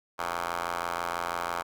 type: ring-modulated tone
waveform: 10% pulse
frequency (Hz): 86.1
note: F2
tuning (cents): -24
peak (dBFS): -19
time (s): 0.18-1.63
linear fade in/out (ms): 20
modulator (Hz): 1020
effects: none